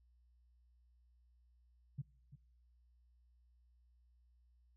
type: tone with echo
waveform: sine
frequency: 138.59 Hz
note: C#3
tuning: in tune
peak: -38 dBFS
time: 1.98-2.02 s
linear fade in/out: 10 ms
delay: 340 ms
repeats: 1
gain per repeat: -14 dB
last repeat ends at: 2.36 s
effects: noise-tail reverb RT60 0.7 s tail -25 dB re dry + added 60 Hz sine -67 dBFS peak until 4.76 s